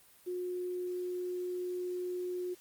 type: tone with quantisation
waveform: sine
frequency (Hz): 360.4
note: F#4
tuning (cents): -45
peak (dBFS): -34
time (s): 0.26-2.55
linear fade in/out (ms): 20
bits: 10
effects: white hiss -61 dBFS RMS until 2.6 s + Opus 32 kbps